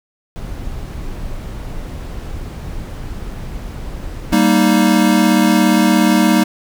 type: noise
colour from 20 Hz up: brown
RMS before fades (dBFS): -26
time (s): 0.36-4.35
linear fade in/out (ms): 0
type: chord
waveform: square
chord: Eb major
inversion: first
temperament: equal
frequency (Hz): 196 / 233.1 / 311.1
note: G3 / Bb3 / Eb4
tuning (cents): 0 / 0 / 0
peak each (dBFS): -15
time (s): 4.32-6.44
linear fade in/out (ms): 10
effects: none